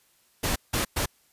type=noise bursts at uneven times; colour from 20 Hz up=pink; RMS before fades=-26 dBFS; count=3; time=0.43-0.56 / 0.73-0.85 / 0.96-1.06 s; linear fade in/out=10 ms; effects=white hiss -64 dBFS RMS until 1.32 s + resampled to 32000 Hz